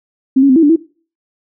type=tone with pitch steps; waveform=sine; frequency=264.9 / 277.8 / 258.7 / 328.4 / 290.7 / 328.3 Hz; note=C4 / C#4 / C4 / E4 / D4 / E4; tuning=+22 / +4 / -19 / -6 / -18 / -7 cents; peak=-5 dBFS; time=0.36-0.762 s; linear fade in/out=10 ms; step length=67 ms; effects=noise-tail reverb RT60 0.4 s tail -21 dB re dry